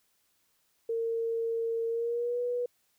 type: tone with pitch glide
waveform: sine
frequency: 457.7 to 487.7 Hz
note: A#4 to B4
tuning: -32 to -22 cents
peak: -28 dBFS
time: 0.89-2.66 s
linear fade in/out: 5 ms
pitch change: +110 cents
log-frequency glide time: 1.88-2.4 s
effects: white hiss -72 dBFS RMS until 2.98 s